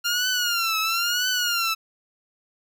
15% pulse tone with vibrato, 1396.9 Hz, F6, in tune, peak -15 dBFS, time 0.04-1.75 s, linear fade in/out 20 ms, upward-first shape triangle, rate 1 Hz, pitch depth 140 cents each way, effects none

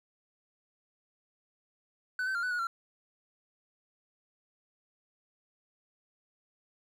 triangle tone with pitch steps, 1502 / 1540 / 1394 / 1492 / 1451 / 1364 Hz, F#6 / G6 / F6 / F#6 / F#6 / F6, +26 / -31 / -4 / +14 / -34 / -41 cents, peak -28 dBFS, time 2.19-2.67 s, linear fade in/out 2 ms, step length 80 ms, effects none

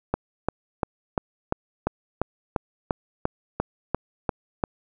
click train, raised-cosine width 1 ms, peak -8 dBFS, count 14, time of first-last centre 0.14-4.638 s, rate 2.89 Hz, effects none

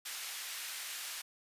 pink high-pass noise, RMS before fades -42 dBFS, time 0.05-1.22 s, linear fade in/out 10 ms, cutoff 1900 Hz, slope 12 dB/octave, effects resampled to 32000 Hz

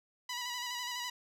10% pulse tone with vibrato, 979 Hz, B5, 15 cents flat, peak -28 dBFS, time 0.29-1.1 s, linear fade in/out 5 ms, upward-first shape square, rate 12 Hz, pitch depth 28 cents each way, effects low-pass 12000 Hz 12 dB/octave

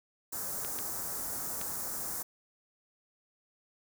white band-stop noise, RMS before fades -37 dBFS, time 0.32-2.23 s, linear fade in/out 10 ms, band 1500 to 6000 Hz, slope 24 dB/octave
clicks, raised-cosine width 0.2 ms, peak -22 dBFS, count 3, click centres 0.648 / 0.788 / 1.614 s
effects none

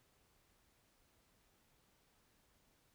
silence, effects pink hiss -74 dBFS RMS until 2.94 s

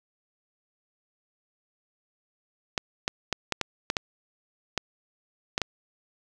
clicks, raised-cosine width 0.2 ms, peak -8 dBFS, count 10, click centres 2.778 / 3.079 / 3.327 / 3.523 / 3.613 / 3.901 / 3.968 / 4.777 / 5.579 / 5.617 s, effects none

